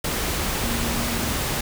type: tone in noise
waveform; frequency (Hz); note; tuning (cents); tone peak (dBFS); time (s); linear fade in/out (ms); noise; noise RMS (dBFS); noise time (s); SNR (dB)
sine; 233.1; A#3; 0; -30; 0.63-1.33; 5; pink; -25; 0.04-1.61; -8
effects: none